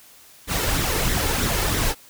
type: noise with flanger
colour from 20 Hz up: pink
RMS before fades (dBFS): -22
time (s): 0.47-1.95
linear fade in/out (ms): 50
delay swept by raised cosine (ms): 0.52 to 2.32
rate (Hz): 3.1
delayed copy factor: +0.5
effects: white hiss -49 dBFS RMS until 2.09 s